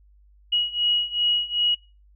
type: beating tone pair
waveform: sine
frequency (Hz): 2902 / 2904.6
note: F#7 / F#7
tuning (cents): -34 / -33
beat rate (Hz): 2.6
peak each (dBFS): -25 / -23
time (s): 0.52-1.75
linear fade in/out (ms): 10
effects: noise-tail reverb RT60 0.3 s tail -22 dB re dry + added 50 Hz sine -52 dBFS peak until 2.15 s